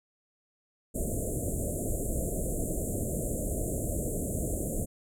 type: band-stop noise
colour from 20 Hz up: pink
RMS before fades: -31 dBFS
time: 0.94-4.86 s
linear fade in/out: 20 ms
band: 670 to 7100 Hz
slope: 96 dB/octave
effects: low-pass 11000 Hz 12 dB/octave